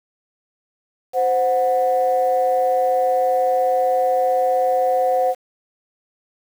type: tone pair together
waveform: sine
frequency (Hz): 519 / 734.7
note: C5 / F#5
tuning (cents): -14 / -12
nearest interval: tritone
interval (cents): 602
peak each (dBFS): -17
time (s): 1.13-5.35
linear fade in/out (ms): 50
effects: tanh soft clip ceiling -8 dBFS + 7-bit